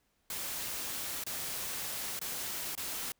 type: noise with dropouts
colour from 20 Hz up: white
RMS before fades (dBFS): -38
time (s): 0.3-3.12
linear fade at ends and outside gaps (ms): 2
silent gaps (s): 1.238-1.265 / 2.192-2.214 / 2.752-2.776
effects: pink hiss -75 dBFS RMS until 3.19 s